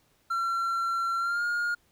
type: tone with pitch glide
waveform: triangle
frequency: 1361 to 1422.1 Hz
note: F6 to F6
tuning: -45 to +31 cents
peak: -24 dBFS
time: 0.3-1.75 s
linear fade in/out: 10 ms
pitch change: +76 cents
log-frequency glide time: 1.18-1.44 s
effects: pink hiss -67 dBFS RMS until 1.91 s